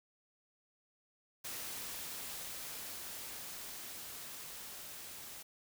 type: noise with level ramp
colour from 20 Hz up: white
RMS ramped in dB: -43 to -49 dBFS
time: 1.44-5.43 s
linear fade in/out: 10 ms
effects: none